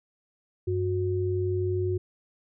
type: tone pair together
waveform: sine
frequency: 96.54 / 364.5 Hz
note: G2 / F#4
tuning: -26 / -26 cents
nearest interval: octave + major seventh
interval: 2300 cents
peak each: -27 dBFS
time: 0.67-1.98 s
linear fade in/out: 10 ms
effects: none